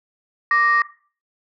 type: tone pair together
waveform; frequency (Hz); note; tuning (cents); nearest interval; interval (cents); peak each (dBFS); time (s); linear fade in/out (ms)
sine; 1174.7 / 1864.7; D6 / A#6; 0 / 0; minor sixth; 800; -16; 0.51-0.82; 2
effects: noise-tail reverb RT60 0.4 s tail -17 dB re dry + tanh soft clip ceiling -8 dBFS